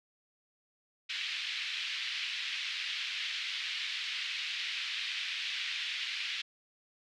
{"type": "band-pass noise", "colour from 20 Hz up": "pink", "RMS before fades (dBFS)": -37, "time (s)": [1.09, 6.42], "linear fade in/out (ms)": 10, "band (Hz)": [2200, 4000], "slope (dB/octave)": 24, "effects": []}